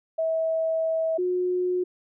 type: tone pair in turn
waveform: sine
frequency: 647 / 362 Hz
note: E5 / F#4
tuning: -32 / -38 cents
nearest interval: minor seventh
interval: 1006 cents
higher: first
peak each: -22 dBFS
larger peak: neither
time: 0.18-1.18 / 1.18-1.84 s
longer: first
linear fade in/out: 10 ms
effects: none